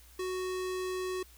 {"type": "tone with low-pass filter", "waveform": "square", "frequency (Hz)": 370, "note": "F#4", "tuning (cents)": 0, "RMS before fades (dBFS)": -35, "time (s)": [0.19, 1.23], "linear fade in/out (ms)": 5, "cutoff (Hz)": 10000, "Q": 0.94, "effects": ["added 60 Hz sine -56 dBFS peak until 1.37 s", "white hiss -59 dBFS RMS until 1.37 s"]}